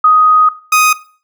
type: tone pair in turn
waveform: sine / 30% pulse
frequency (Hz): 1250 / 1250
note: D#6 / D#6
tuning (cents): +8 / +8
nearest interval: unison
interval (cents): 0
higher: neither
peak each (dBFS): -4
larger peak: neither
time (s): 0.04-0.49 / 0.72-0.93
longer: first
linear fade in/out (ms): 5
effects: noise-tail reverb RT60 0.4 s tail -17 dB re dry